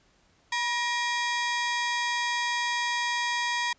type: ring-modulated tone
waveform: sawtooth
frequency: 1427 Hz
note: F6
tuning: 37 cents sharp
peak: -19 dBFS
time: 0.52-3.73 s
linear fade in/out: 5 ms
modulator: 460 Hz
effects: pink hiss -64 dBFS RMS until 3.78 s + resampled to 16000 Hz